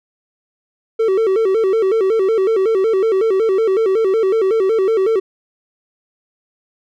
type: tone with vibrato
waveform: triangle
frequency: 413.6 Hz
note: G#4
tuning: 7 cents flat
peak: -10 dBFS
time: 0.99-5.2 s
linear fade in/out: 10 ms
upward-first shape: square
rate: 5.4 Hz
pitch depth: 140 cents each way
effects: none